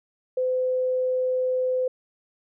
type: tone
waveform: sine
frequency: 510 Hz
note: C5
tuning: 44 cents flat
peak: -21 dBFS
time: 0.37-1.88 s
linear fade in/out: 5 ms
effects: none